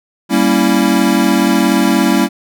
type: chord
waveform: square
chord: G diminished seventh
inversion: none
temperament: equal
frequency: 196 / 233.1 / 277.2 / 329.6 Hz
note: G3 / Bb3 / Db4 / Fb4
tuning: 0 / 0 / 0 / 0 cents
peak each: -16 dBFS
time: 0.29-2.29 s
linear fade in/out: 50 ms
effects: none